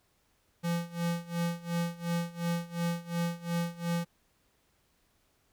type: tone with tremolo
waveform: square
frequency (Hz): 170.7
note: F3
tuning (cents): -39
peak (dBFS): -28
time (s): 0.63-4.05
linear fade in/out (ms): 20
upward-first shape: sine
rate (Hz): 2.8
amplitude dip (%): 90
effects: pink hiss -71 dBFS RMS until 5.52 s